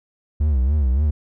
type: tone with vibrato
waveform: triangle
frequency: 69.3 Hz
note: C#2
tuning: in tune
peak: -13 dBFS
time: 0.4-1.11 s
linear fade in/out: 10 ms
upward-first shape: sine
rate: 3.5 Hz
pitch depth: 180 cents each way
effects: none